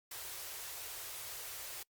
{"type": "band-stop noise", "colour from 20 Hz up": "white", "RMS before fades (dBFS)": -45, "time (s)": [0.11, 1.83], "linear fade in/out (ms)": 5, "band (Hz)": [130, 340], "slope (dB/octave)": 48, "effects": ["noise-tail reverb RT60 0.1 s tail -24 dB re dry", "Opus 48 kbps"]}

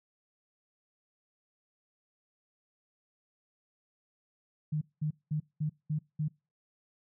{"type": "tone bursts", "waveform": "sine", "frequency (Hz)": 152.4, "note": "D#3", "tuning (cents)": -36, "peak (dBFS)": -28, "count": 6, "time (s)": [4.72, 6.284], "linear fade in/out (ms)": 10, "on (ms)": 94, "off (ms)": 200, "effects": ["noise-tail reverb RT60 0.3 s tail -25 dB re dry"]}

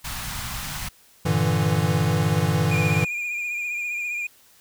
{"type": "band-stop noise", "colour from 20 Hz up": "pink", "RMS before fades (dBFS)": -31, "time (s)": [0.04, 0.89], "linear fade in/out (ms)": 10, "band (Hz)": [200, 800], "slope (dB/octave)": 24}
{"type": "chord", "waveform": "square", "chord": "E half-diminished seventh", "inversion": "first", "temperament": "equal with one note detuned", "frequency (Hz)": [98, 116.54, 148.02, 164.81], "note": ["G2", "Bb2", "D3", "E3"], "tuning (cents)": [0, 0, 14, 0], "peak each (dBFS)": [-26, -27, -25, -24], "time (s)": [1.25, 3.05], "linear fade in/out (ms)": 10}
{"type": "tone with vibrato", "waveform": "triangle", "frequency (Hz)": 2423, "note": "D#7", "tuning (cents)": -47, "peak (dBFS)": -24, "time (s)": [2.71, 4.27], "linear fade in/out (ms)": 5, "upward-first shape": "triangle", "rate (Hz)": 15, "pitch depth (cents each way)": 44}
{"effects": ["white hiss -55 dBFS RMS until 4.6 s"]}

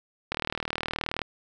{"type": "click train", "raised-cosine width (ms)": 0.3, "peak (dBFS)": -12, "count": 36, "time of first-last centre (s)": [0.32, 1.217], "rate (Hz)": 39, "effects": []}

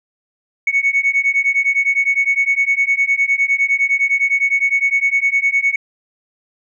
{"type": "beating tone pair", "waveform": "sine", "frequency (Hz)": [2214, 2223.8], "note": ["C#7", "C#7"], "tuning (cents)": [-3, 5], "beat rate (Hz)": 9.8, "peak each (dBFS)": -15, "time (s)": [0.67, 5.76], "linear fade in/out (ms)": 5, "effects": ["tanh soft clip ceiling -7 dBFS"]}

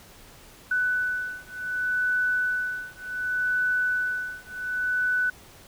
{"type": "beating tone pair", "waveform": "sine", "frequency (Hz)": [1493, 1493.67], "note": ["F#6", "F#6"], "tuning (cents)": [15, 16], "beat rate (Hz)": 0.67, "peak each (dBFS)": -27, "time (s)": [0.71, 5.3], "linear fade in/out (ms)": 5, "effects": ["pink hiss -50 dBFS RMS until 5.67 s"]}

